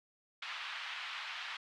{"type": "band-pass noise", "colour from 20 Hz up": "white", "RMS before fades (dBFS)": -43, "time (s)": [0.42, 1.57], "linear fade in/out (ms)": 5, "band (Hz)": [970, 3400], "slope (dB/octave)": 24, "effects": []}